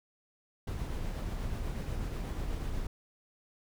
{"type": "noise with tremolo", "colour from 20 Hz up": "brown", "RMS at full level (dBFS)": -34, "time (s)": [0.67, 2.87], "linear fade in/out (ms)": 5, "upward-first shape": "triangle", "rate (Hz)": 8.2, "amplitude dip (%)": 30, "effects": []}